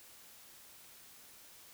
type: silence
effects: white hiss -57 dBFS RMS until 1.73 s